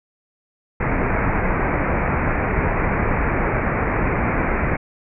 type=low-pass noise; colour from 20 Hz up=pink; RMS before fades=-20 dBFS; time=0.8-4.77 s; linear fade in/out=10 ms; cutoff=2400 Hz; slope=96 dB/octave; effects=none